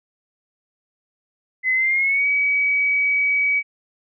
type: tone with pitch glide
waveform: sine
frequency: 2036 to 2272 Hz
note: C7 to C#7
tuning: -48 to +42 cents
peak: -16 dBFS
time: 1.63-3.63 s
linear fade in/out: 50 ms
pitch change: +190 cents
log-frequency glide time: 1.73-2.27 s
effects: none